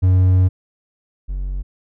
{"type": "tone pair in turn", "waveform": "triangle", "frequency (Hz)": [92.4, 46.52], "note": ["F#2", "F#1"], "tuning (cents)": [-2, 10], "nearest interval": "octave", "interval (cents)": 1188, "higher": "first", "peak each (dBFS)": [-8, -19], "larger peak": "first", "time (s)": [[0.02, 0.49], [1.28, 1.63]], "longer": "first", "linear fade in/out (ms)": 20, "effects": []}